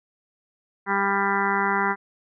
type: harmonic tone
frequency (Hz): 198.2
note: G3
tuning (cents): +19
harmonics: 1 / 2 / 4 / 5 / 6 / 7 / 8 / 9 / 10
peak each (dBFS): -30 / -29 / -28 / -26 / -31 / -28 / -30 / -32 / -30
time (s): 0.86-1.96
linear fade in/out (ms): 50
effects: none